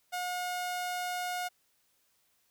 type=tone; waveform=sawtooth; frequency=720 Hz; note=F#5; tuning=47 cents flat; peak=-29 dBFS; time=0.12-1.49 s; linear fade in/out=20 ms; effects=white hiss -72 dBFS RMS until 2.5 s